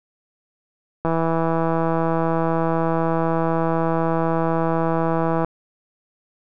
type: click train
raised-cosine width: 1 ms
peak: -8 dBFS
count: 722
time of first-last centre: 1.05-5.446 s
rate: 164 Hz
effects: none